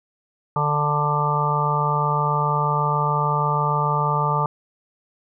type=harmonic tone; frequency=147.8 Hz; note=D3; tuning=11 cents sharp; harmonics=1 / 3 / 4 / 5 / 6 / 7 / 8; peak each=-23 / -30 / -31 / -33 / -23 / -31 / -23 dBFS; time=0.56-4.46 s; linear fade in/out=2 ms; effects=none